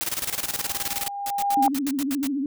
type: noise with tremolo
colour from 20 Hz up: white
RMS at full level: -26 dBFS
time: 0.01-1.08 s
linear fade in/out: 0 ms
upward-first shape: square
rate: 19 Hz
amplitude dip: 75%
type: tone with exponential growth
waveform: sine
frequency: 805 Hz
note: G5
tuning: 46 cents sharp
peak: -15 dBFS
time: 0.2-1.68 s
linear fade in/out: 1 ms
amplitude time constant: 320 ms
type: noise bursts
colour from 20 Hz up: white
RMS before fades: -32 dBFS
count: 9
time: 1.26-2.272 s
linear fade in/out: 2 ms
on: 44 ms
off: 77 ms
type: tone with vibrato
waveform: sine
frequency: 277.2 Hz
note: C#4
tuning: in tune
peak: -23 dBFS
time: 1.57-2.46 s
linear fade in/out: 2 ms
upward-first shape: triangle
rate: 14 Hz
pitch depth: 130 cents each way
effects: none